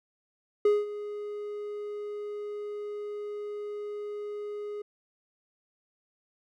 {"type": "tone with ADSR envelope", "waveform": "triangle", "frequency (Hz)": 415.3, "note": "G#4", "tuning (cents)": 0, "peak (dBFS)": -16, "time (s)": [0.65, 4.82], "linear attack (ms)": 4, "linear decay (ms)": 200, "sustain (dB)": -16, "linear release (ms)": 6, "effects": []}